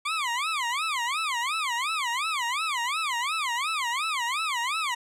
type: tone with vibrato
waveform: 20% pulse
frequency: 1108.7 Hz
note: C#6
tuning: in tune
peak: -21 dBFS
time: 0.05-4.95 s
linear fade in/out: 10 ms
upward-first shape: sine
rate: 2.8 Hz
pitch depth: 300 cents each way
effects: low-pass 9000 Hz 12 dB/octave